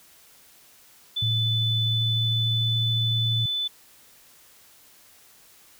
sine tone, 3500 Hz, A7, 10 cents flat, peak -24 dBFS, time 1.16-3.68 s, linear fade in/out 10 ms
sine tone with pitch glide, 112.5 to 114.07 Hz, A2 to A#2, +39 to -37 cents, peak -23 dBFS, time 1.22-3.46 s, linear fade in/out 5 ms, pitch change +24 cents, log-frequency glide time 1.68-2.77 s
effects white hiss -54 dBFS RMS until 5.79 s

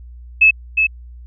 sine tone with echo, 2600 Hz, E7, 24 cents flat, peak -6 dBFS, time 0.41-0.51 s, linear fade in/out 10 ms, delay 360 ms, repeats 1, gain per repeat -5 dB, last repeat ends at 0.87 s, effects added 60 Hz sine -34 dBFS peak until 1.26 s

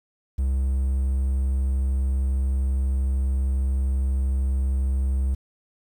triangle tone, 66.4 Hz, C2, 26 cents sharp, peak -18 dBFS, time 0.38-5.35 s, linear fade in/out 10 ms, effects 9-bit

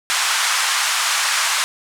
pink band-pass noise, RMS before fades -19 dBFS, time 0.1-1.64 s, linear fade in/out 0 ms, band 1000 to 9800 Hz, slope 24 dB/octave, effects none

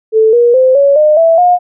sine tone with pitch steps, 440 / 477.1 / 517.2 / 560.8 / 608 / 659.3 / 714.8 Hz, A4 / A#4 / C5 / C#5 / D#5 / E5 / F5, 0 / +40 / -20 / +20 / -40 / 0 / +40 cents, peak -4 dBFS, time 0.12-1.59 s, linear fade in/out 50 ms, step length 210 ms, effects none

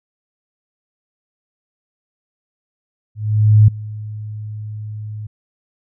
sine tone with ADSR envelope, 106.7 Hz, G#2, 47 cents sharp, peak -4 dBFS, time 3.15-5.27 s, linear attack 530 ms, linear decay 4 ms, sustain -21 dB, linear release 8 ms, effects none

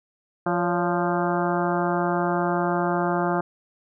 harmonic tone with a mistuned harmonic, 174.61 Hz, F3, in tune, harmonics 1 / 2 / 3 / 4 / 5 / 6 / 7 / 8 / 9, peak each -27 / -26 / -31 / -27 / -30 / -33 / -32 / -34 / -37 dBFS, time 0.46-3.41 s, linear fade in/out 5 ms, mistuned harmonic 3, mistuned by +100 cents, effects none

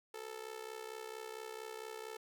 sawtooth tone with amplitude modulation, 440 Hz, A4, in tune, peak -37 dBFS, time 0.14-2.17 s, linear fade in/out 5 ms, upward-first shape sine, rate 64.4 Hz, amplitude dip 80%, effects 13-bit

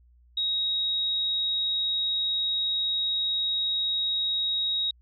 sine tone, 3789 Hz, A#7, 27 cents sharp, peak -24 dBFS, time 0.37-4.91 s, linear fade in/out 5 ms, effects added 60 Hz sine -55 dBFS peak until 5.01 s

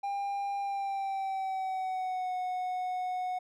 triangle tone with pitch glide, 800 to 733.6 Hz, G5 to F#5, +35 to -15 cents, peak -29 dBFS, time 0.03-3.39 s, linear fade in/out 10 ms, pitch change -150 cents, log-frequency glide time 0.59-2.34 s, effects none

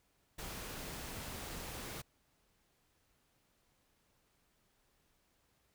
pink noise, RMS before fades -45 dBFS, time 0.38-2.02 s, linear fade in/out 10 ms, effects pink hiss -75 dBFS RMS until 5.74 s

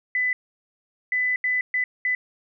sine tone bursts at uneven times, 2001 Hz, B6, 22 cents sharp, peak -20 dBFS, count 5, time 0.15-0.33 / 1.12-1.36 / 1.44-1.61 / 1.74-1.84 / 2.05-2.15 s, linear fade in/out 2 ms, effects none

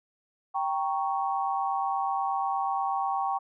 sine chord, G diminished, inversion none, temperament equal, 784 / 932.3 / 1108.7 Hz, G5 / Bb5 / Db6, 0 / 0 / 0 cents, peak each -28 / -33 / -31 dBFS, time 0.54-3.39 s, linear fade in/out 20 ms, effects none

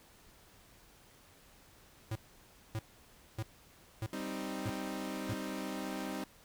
square tone bursts, 110 Hz, A2, in tune, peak -35 dBFS, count 6, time 2.11-5.336 s, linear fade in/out 5 ms, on 46 ms, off 590 ms
sawtooth chord, C minor, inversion second, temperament equal, 196 / 261.6 / 311.1 Hz, G3 / C4 / Eb4, 0 / 0 / 0 cents, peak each -38 dBFS, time 4.13-6.24 s, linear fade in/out 2 ms
effects pink hiss -61 dBFS RMS until 6.44 s

